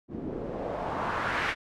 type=noise with low-pass filter sweep; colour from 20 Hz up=white; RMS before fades=-32 dBFS; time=0.08-1.55 s; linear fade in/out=50 ms; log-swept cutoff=270 to 2100 Hz; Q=1.9; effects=none